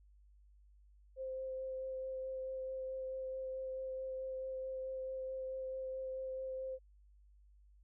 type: tone with vibrato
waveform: sine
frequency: 523.3 Hz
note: C5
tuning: in tune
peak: -39 dBFS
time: 1.16-6.79 s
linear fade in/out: 50 ms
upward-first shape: sine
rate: 4.6 Hz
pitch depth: 9 cents each way
effects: added 50 Hz sine -61 dBFS peak until 7.83 s